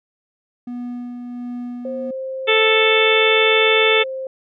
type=tone with tremolo; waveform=triangle; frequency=243.9 Hz; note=B3; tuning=21 cents flat; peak=-23 dBFS; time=0.67-2.11 s; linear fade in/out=5 ms; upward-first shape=sine; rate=1.4 Hz; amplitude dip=35%
type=tone; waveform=sine; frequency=527 Hz; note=C5; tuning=12 cents sharp; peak=-24 dBFS; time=1.85-4.27 s; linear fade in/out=2 ms
type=harmonic tone; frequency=440 Hz; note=A4; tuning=in tune; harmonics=1 / 2 / 3 / 4 / 5 / 6 / 7 / 8; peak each=-16 / -26 / -23 / -25 / -19 / -20 / -26 / -20 dBFS; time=2.47-4.04 s; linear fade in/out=20 ms
effects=none